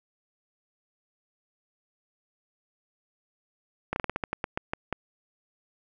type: slowing click train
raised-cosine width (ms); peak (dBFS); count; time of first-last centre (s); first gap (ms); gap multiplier
0.5; -13; 12; 3.93-4.927; 31; 1.2
effects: none